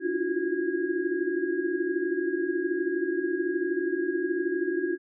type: tone cluster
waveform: sine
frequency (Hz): 290.7 / 334.5 / 347.7 / 366.5 / 1642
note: D4 / E4 / F4 / F#4 / G#6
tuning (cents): -18 / +25 / -8 / -16 / -20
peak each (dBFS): -35 / -31 / -31 / -29 / -36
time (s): 0-4.98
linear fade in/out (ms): 50
effects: none